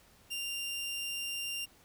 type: tone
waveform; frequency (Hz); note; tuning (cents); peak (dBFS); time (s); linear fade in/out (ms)
sawtooth; 2787; F7; -4; -32; 0.3-1.66; 20
effects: pink hiss -62 dBFS RMS until 1.84 s